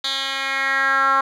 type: tone with band-pass filter sweep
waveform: 10% pulse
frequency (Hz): 270.9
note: C#4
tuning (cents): -40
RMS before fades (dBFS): -20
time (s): 0.04-1.21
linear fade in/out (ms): 5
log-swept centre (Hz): 3700 to 1200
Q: 3.9
effects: none